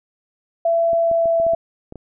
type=tone with pitch glide; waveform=sine; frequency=670 to 665.8 Hz; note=E5 to E5; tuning=+28 to +17 cents; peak=-14 dBFS; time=0.65-1.55 s; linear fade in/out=5 ms; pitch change=-11 cents; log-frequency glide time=0.97-1.32 s
type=clicks; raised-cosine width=2 ms; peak=-21 dBFS; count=8; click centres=0.932 / 1.114 / 1.257 / 1.4 / 1.466 / 1.535 / 1.924 / 1.957 s
effects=none